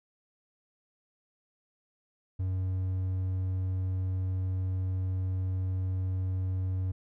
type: tone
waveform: triangle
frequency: 93.2 Hz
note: F#2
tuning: 13 cents sharp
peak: -26 dBFS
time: 2.39-6.92 s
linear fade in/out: 10 ms
effects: none